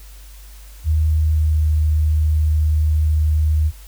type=tone with pitch glide; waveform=sine; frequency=78 to 77.15 Hz; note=D#2 to D#2; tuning=+5 to -14 cents; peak=-13 dBFS; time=0.84-3.72 s; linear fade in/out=50 ms; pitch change=-19 cents; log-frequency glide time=1.24-1.63 s; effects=added 50 Hz sine -37 dBFS peak until 3.87 s + white hiss -47 dBFS RMS until 3.87 s